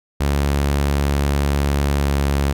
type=tone with pitch glide; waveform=sawtooth; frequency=70.9 to 70.25 Hz; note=C#2 to C#2; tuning=+40 to +24 cents; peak=-12 dBFS; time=0.2-2.53 s; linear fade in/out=10 ms; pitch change=-16 cents; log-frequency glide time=1.98-2.1 s; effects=none